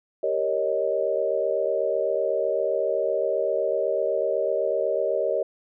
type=chord; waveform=sine; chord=Eb dominant seventh; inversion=first; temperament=equal; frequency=392 / 466.2 / 554.4 / 622.3 Hz; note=G4 / Bb4 / Db5 / Eb5; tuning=0 / 0 / 0 / 0 cents; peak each=-29 / -28 / -26 / -26 dBFS; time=0.23-5.43 s; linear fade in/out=5 ms; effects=none